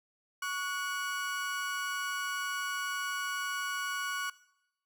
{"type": "tone pair together", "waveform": "35% pulse", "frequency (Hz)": [1122, 1464], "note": ["C#6", "F#6"], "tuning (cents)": [21, -19], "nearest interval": "perfect fourth", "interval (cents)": 460, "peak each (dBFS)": [-35, -34], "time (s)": [0.42, 4.3], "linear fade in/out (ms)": 5, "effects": ["noise-tail reverb RT60 0.8 s tail -19 dB re dry"]}